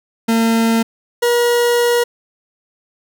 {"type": "tone pair in turn", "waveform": "40% pulse", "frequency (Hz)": [227.3, 478.6], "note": ["A#3", "A#4"], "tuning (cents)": [-43, 46], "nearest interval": "octave + minor second", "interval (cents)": 1289, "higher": "second", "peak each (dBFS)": -11, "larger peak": "neither", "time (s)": [[0.28, 0.83], [1.22, 2.04]], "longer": "second", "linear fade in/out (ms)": 10, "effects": []}